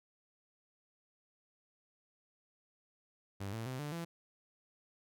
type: tone with pitch steps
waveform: sawtooth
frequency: 99 / 113.07 / 129.13 / 147.48 / 168.43 Hz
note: G2 / A2 / C3 / D3 / E3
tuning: +18 / +48 / -22 / +8 / +38 cents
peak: -35 dBFS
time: 3.4-4.05 s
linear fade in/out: 10 ms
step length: 130 ms
effects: none